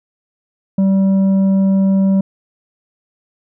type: tone with tanh clipping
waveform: sine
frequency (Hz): 193.3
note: G3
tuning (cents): -24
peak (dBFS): -11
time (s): 0.78-2.21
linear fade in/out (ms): 5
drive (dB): 6
effects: none